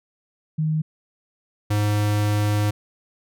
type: tone pair in turn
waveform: sine / square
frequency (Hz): 156 / 104.39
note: D#3 / G#2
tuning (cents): +5 / +9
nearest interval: perfect fifth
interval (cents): 696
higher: first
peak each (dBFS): -19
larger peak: neither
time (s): 0.58-0.82 / 1.7-2.71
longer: second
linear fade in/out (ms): 10
effects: none